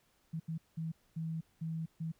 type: tone bursts at uneven times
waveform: sine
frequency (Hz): 161.9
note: E3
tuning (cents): -31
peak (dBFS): -35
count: 6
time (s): 0.33-0.4 / 0.48-0.58 / 0.77-0.92 / 1.16-1.41 / 1.61-1.86 / 2-2.12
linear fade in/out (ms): 10
effects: pink hiss -72 dBFS RMS until 2.19 s